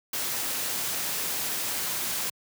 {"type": "noise", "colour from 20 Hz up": "white", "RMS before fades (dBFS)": -30, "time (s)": [0.13, 2.3], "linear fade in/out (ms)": 5, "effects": ["high-pass 100 Hz 12 dB/octave"]}